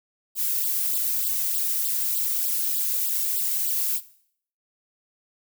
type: noise with flanger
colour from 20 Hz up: violet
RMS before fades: -25 dBFS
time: 0.35-4.01 s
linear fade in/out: 50 ms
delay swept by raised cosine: 0.23 to 1.93 ms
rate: 3.3 Hz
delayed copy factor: +1
effects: noise-tail reverb RT60 0.6 s tail -17 dB re dry

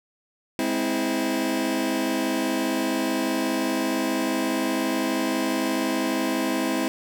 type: chord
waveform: sawtooth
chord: Ab augmented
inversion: none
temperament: just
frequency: 207.7 / 259.6 / 324.5 Hz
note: Ab3 / C4 / E4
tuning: 0 / -13 / -27 cents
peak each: -27 / -22 / -22 dBFS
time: 0.59-6.88 s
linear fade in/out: 0 ms
effects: none

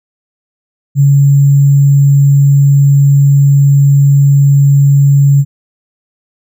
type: tone with sample-and-hold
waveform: sine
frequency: 140.6 Hz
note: C#3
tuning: 25 cents sharp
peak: -3 dBFS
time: 0.95-5.45 s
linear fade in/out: 50 ms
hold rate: 7350 Hz
effects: none

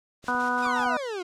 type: noise with tremolo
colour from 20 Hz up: white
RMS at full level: -41 dBFS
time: 0.22-0.88 s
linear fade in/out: 50 ms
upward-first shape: square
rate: 5.6 Hz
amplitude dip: 50%
type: clicks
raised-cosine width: 2 ms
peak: -33 dBFS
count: 6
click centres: 0.242 / 0.29 / 0.349 / 0.667 / 0.802 / 0.863 s
type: harmonic tone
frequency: 246.9 Hz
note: B3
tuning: in tune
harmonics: 1 / 2 / 3 / 4 / 5 / 6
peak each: -32 / -35 / -32 / -28 / -31 / -28 dBFS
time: 0.28-0.97 s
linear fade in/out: 2 ms
type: exponential sweep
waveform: 40% pulse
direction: down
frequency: 1277 to 344 Hz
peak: -29 dBFS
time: 0.62-1.23 s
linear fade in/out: 10 ms
effects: low-pass 6000 Hz 12 dB/octave

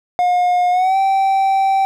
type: tone with pitch glide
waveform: triangle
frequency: 716 to 776.3 Hz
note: F5 to G5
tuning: +43 to -17 cents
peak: -10 dBFS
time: 0.19-1.85 s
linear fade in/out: 0 ms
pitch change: +140 cents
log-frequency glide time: 0.71-0.97 s
effects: none

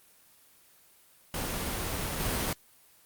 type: noise with level steps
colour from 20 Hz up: pink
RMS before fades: -33 / -30 dBFS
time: 1.34-2.53 s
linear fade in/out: 2 ms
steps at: 2.19 s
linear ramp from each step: 20 ms
effects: white hiss -60 dBFS RMS until 3.05 s + Opus 24 kbps

